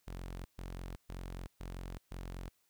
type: tone bursts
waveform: sawtooth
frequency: 44.71 Hz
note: F1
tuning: 41 cents sharp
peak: -38 dBFS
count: 5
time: 0.07-2.49 s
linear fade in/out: 10 ms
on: 380 ms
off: 130 ms
effects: white hiss -75 dBFS RMS until 2.69 s